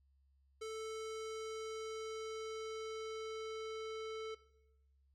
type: tone with low-pass filter sweep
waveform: square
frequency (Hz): 440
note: A4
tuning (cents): 0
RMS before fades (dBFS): -44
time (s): 0.61-4.35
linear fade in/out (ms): 10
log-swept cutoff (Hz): 7700 to 4100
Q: 1.2
effects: noise-tail reverb RT60 0.9 s tail -18 dB re dry + added 68 Hz sine -69 dBFS peak until 5.14 s